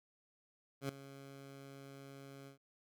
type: tone with ADSR envelope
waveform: 15% pulse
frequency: 137.8 Hz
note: C#3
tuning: 10 cents flat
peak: -29 dBFS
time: 0.81-2.58 s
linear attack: 81 ms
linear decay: 4 ms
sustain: -16 dB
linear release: 110 ms
effects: none